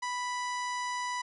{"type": "harmonic tone with a mistuned harmonic", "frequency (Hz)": 987.8, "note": "B5", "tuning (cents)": 0, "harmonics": [1, 2, 3, 4, 5, 6, 7, 8, 9, 10], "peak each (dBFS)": [-33, -38, -48, -47, -47, -47, -50, -61, -56, -58], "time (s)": [0.02, 1.22], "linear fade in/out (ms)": 10, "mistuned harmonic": 7, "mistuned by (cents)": 32, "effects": []}